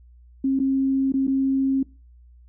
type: tone with dropouts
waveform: sine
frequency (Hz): 268.6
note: C4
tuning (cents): +46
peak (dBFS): -18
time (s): 0.44-1.83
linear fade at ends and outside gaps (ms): 5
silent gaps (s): 0.592-0.599 / 1.122-1.139 / 1.27-1.277
effects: noise-tail reverb RT60 0.3 s tail -22 dB re dry + added 60 Hz sine -47 dBFS peak until 2.48 s